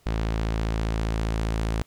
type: tone with low-pass filter sweep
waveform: sawtooth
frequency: 55 Hz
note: A1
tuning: in tune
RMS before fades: -26 dBFS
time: 0.06-1.82 s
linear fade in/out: 0 ms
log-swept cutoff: 5100 to 9400 Hz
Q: 0.74
effects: pink hiss -61 dBFS RMS until 1.86 s